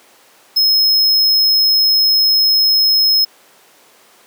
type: tone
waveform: square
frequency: 5160 Hz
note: E8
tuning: 38 cents flat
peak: -10 dBFS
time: 0.56-3.25 s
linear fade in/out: 10 ms
effects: pink hiss -47 dBFS RMS until 4.26 s + high-pass 400 Hz 12 dB/octave